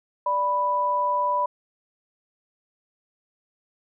sine tone pair together, 587.3 / 987.7 Hz, D5 / B5, 0 / 0 cents, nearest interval major sixth, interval 900 cents, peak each -28 / -21 dBFS, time 0.26-1.46 s, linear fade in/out 5 ms, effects none

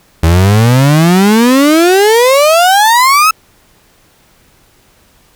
35% pulse exponential sweep, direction up, 79.3 to 1318.5 Hz, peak -3 dBFS, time 0.23-3.31 s, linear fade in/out 5 ms, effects pink hiss -48 dBFS RMS until 5.35 s

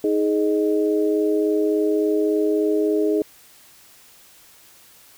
sine tone cluster, 315 / 418.5 / 619 Hz, D#4 / G#4 / D#5, +21 / +13 / -9 cents, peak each -21 / -19 / -28 dBFS, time 0.04-3.22 s, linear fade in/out 2 ms, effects white hiss -50 dBFS RMS until 5.17 s

